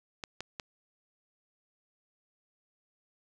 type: clicks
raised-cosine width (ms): 0.2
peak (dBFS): -20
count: 3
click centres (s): 0.238 / 0.406 / 0.598
effects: none